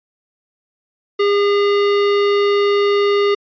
square tone, 405.9 Hz, G#4, 40 cents flat, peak -13 dBFS, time 1.19-3.35 s, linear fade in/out 10 ms, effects resampled to 11025 Hz

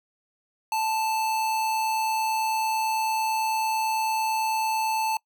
square tone with amplitude modulation, 880 Hz, A5, in tune, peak -23 dBFS, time 0.72-5.17 s, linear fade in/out 2 ms, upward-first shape sine, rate 129 Hz, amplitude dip 25%, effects noise-tail reverb RT60 0.1 s tail -24 dB re dry

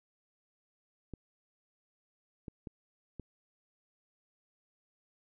clicks, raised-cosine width 3 ms, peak -29 dBFS, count 4, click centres 1.137 / 2.482 / 2.672 / 3.197 s, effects none

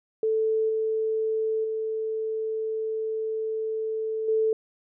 sine tone with level steps, 440 Hz, A4, in tune, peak -21 / -23 / -26 / -20 dBFS, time 0.23-4.53 s, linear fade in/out 2 ms, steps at 0.69 / 1.64 / 4.28 s, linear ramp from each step 5 ms, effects none

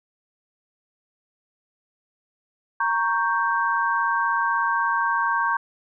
sine chord, G diminished, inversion first, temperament equal, 932.3 / 1108.7 / 1568 Hz, Bb5 / Db6 / G6, 0 / 0 / 0 cents, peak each -24 dBFS, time 2.8-5.57 s, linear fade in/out 5 ms, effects none

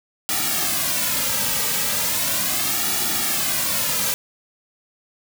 white noise with flanger, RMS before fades -22 dBFS, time 0.29-4.14 s, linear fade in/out 0 ms, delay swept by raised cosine 1.9 to 2.87 ms, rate 0.37 Hz, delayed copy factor -0.9, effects none

